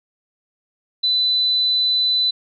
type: tone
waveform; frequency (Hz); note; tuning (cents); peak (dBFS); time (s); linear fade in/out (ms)
sine; 4000; B7; +21; -15; 1.03-2.31; 10
effects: none